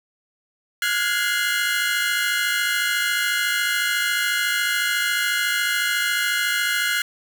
30% pulse tone cluster, 1417 / 1471 / 1661 / 2081 Hz, F6 / F#6 / G#6 / C7, +25 / -11 / 0 / -10 cents, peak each -23 dBFS, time 0.82-7.02 s, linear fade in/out 2 ms, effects none

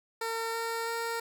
15% pulse tone with pitch steps, 454.7 / 458.1 / 461.6 Hz, A#4 / A#4 / A#4, -43 / -30 / -17 cents, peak -25 dBFS, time 0.21-1.2 s, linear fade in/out 5 ms, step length 330 ms, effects none

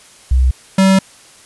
sine / square tone pair in turn, 64 / 191.78 Hz, C2 / G3, -38 / -38 cents, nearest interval octave + perfect fifth, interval 1900 cents, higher second, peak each -8 dBFS, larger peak neither, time 0.31-0.51 / 0.78-0.99 s, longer second, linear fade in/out 5 ms, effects white hiss -43 dBFS RMS until 1.45 s + resampled to 24000 Hz

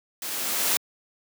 white noise with level ramp, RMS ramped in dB -33 to -22 dBFS, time 0.22-0.77 s, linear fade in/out 2 ms, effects high-pass 200 Hz 12 dB/octave

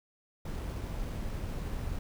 brown noise with sample-and-hold, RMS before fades -36 dBFS, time 0.45-1.99 s, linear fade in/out 5 ms, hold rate 11025 Hz, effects none

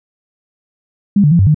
sine tone with pitch steps, 201.6 / 147.5 / 170.7 / 96.9 / 151.8 Hz, G3 / D3 / F3 / G2 / D#3, +49 / +8 / -39 / -20 / -42 cents, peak -6 dBFS, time 1.16-1.545 s, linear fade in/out 5 ms, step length 77 ms, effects none

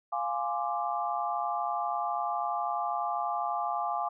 sine chord, D half-diminished seventh, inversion first, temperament equal, 698.5 / 830.6 / 1046.5 / 1174.7 Hz, F5 / Ab5 / C6 / D6, 0 / 0 / 0 / 0 cents, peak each -33 / -33 / -38 / -34 dBFS, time 0.12-4.09 s, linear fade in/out 10 ms, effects none

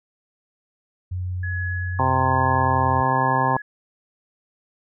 sine tone, 90.9 Hz, F#2, 30 cents flat, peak -24 dBFS, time 1.11-3.02 s, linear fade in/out 10 ms
sine tone with tremolo, 1687 Hz, G#6, 27 cents sharp, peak -27 dBFS, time 1.43-3.62 s, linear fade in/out 5 ms, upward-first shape sine, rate 1.2 Hz, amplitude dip 55%
harmonic tone, 130.81 Hz, C3, in tune, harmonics 1 / 2 / 3 / 4 / 5 / 6 / 7 / 8, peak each -25 / -29 / -32 / -30 / -31 / -25 / -22 / -23 dBFS, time 1.99-3.57 s, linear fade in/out 2 ms
effects none

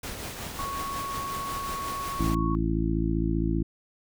pink noise with tremolo, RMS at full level -35 dBFS, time 0.03-2.35 s, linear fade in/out 5 ms, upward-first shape triangle, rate 5.5 Hz, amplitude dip 40%
sine tone, 1108.7 Hz, C#6, in tune, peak -31 dBFS, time 0.59-2.55 s, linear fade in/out 0 ms
harmonic tone, 55.2 Hz, A1, 6 cents sharp, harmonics 1 / 2 / 3 / 4 / 5 / 6, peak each -28 / -33 / -30 / -34 / -31 / -30 dBFS, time 2.19-3.63 s, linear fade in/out 10 ms
effects none

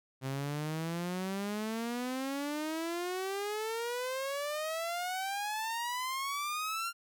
sawtooth exponential sweep, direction up, 130.81 to 1396.9 Hz, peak -30 dBFS, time 0.21-6.93 s, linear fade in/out 50 ms, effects none

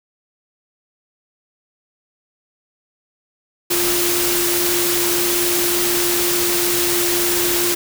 sine tone in noise, 349.7 Hz, F4, 2 cents sharp, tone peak -21 dBFS, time 3.7-7.75 s, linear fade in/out 10 ms, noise white, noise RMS -19 dBFS, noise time 3.7-7.75 s, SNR -5 dB, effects none

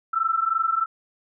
sine tone pair together, 1318.5 / 1341.5 Hz, E6 / E6, 0 / +30 cents, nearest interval unison, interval 30 cents, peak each -23 dBFS, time 0.13-0.86 s, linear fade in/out 10 ms, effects none

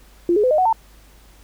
sine tone with pitch steps, 346 / 418.7 / 506.6 / 613 / 741.7 / 897.4 Hz, F4 / G#4 / B4 / D#5 / F#5 / A5, -16 / +14 / +44 / -26 / +4 / +34 cents, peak -13 dBFS, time 0.29-0.728 s, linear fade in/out 2 ms, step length 73 ms, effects added 50 Hz sine -47 dBFS peak until 1.43 s + pink hiss -52 dBFS RMS until 1.43 s

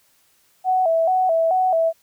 sine tone with vibrato, 698.5 Hz, F5, in tune, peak -15 dBFS, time 0.64-1.93 s, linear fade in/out 50 ms, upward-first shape square, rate 2.3 Hz, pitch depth 110 cents each way, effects white hiss -60 dBFS RMS until 2.02 s

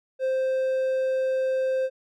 triangle tone, 523.3 Hz, C5, in tune, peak -20 dBFS, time 0.19-1.9 s, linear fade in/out 50 ms, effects none

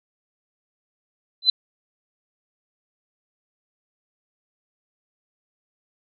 sine tone with exponential growth, 4035 Hz, B7, 36 cents sharp, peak -8 dBFS, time 1.42-1.5 s, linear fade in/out 5 ms, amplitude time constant 17 ms, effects none

